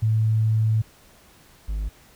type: tone pair in turn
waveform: sine / triangle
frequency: 110 / 51.91 Hz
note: A2 / G#1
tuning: 0 / 0 cents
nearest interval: octave + minor second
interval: 1300 cents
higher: first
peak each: -17 / -22 dBFS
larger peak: first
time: 0.02-0.82 / 1.68-1.89 s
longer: first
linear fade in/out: 10 ms
effects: pink hiss -53 dBFS RMS until 2.15 s